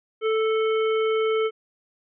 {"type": "harmonic tone", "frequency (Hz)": 440, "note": "A4", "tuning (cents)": 0, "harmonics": [1, 3, 5, 7], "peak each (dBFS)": [-20, -30, -34, -37], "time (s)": [0.21, 1.51], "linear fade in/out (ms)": 50, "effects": []}